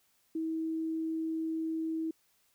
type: tone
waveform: sine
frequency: 321.9 Hz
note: E4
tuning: 41 cents flat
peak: -31 dBFS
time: 0.35-2.11 s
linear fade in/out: 5 ms
effects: white hiss -71 dBFS RMS until 2.54 s